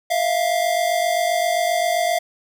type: tone pair together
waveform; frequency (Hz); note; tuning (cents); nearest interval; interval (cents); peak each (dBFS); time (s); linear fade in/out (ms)
square; 650 / 697.6; E5 / F5; -24 / -2; minor second; 122; -23 / -20; 0.1-2.19; 10
effects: none